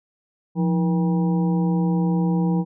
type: harmonic tone with a mistuned harmonic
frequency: 159.8 Hz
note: D#3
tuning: 47 cents sharp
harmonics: 1 / 2 / 3 / 5 / 6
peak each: -18 / -27 / -31 / -34 / -37 dBFS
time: 0.55-2.65 s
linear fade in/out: 50 ms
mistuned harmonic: 1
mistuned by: +150 cents
effects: none